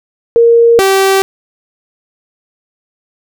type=tone pair in turn; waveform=sine / sawtooth; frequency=466.2 / 387.1 Hz; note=A#4 / G4; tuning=0 / -22 cents; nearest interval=minor third; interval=322 cents; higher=first; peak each=-3 dBFS; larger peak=neither; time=0.36-0.79 / 0.79-1.22 s; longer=neither; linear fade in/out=0 ms; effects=none